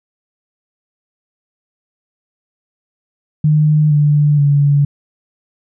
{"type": "tone with pitch steps", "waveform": "sine", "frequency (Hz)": [152.1, 147.6, 143.23], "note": ["D#3", "D3", "D3"], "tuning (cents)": [-39, 9, -43], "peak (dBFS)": -8, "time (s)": [3.44, 4.85], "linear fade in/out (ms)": 5, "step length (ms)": 470, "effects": []}